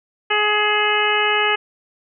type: harmonic tone with a mistuned harmonic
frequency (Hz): 420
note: G#4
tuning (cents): +19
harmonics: 1 / 2 / 3 / 4 / 5 / 6 / 7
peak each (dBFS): -23 / -23 / -23 / -23 / -23 / -23 / -23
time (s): 0.3-1.56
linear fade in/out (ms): 10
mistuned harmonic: 6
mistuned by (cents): +26
effects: none